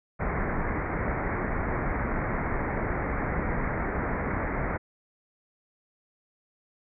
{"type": "low-pass noise", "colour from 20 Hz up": "pink", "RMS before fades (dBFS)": -29, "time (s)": [0.19, 4.78], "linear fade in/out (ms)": 20, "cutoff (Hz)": 2200, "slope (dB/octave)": 96, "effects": []}